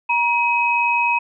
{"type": "tone pair together", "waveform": "sine", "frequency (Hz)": [951, 2539], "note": ["A#5", "D#7"], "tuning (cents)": [34, 34], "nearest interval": "octave + perfect fourth", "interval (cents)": 1700, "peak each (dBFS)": -18, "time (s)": [0.09, 1.19], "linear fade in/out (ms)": 10, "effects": []}